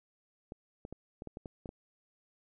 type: clicks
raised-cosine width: 2 ms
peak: -29 dBFS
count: 9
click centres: 0.521 / 0.851 / 0.926 / 1.221 / 1.273 / 1.371 / 1.458 / 1.658 / 1.691 s
effects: none